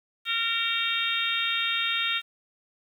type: harmonic tone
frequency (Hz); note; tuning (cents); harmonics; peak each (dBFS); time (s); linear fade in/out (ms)
459.7; A#4; -24; 3 / 4 / 5 / 6 / 7 / 8; -32 / -35 / -32 / -31 / -32 / -29; 0.25-2.22; 50
effects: 9-bit